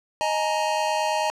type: chord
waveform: square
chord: D# suspended fourth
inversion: none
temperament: equal with one note detuned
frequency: 622.3 / 843.2 / 932.3 Hz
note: D#5 / G#5 / A#5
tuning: 0 / +26 / 0 cents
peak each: -27 dBFS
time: 0.21-1.3 s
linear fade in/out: 0 ms
effects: low-pass 8000 Hz 12 dB/octave